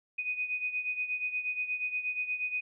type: beating tone pair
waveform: sine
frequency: 2489 / 2497.4 Hz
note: D#7 / D#7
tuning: 0 / +6 cents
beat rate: 8.4 Hz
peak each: -32 / -37 dBFS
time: 0.18-2.61 s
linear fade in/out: 10 ms
effects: none

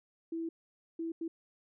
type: tone bursts at uneven times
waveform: sine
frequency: 329.6 Hz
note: E4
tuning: in tune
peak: -34 dBFS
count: 3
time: 0.32-0.49 / 0.99-1.12 / 1.21-1.28 s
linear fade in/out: 5 ms
effects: none

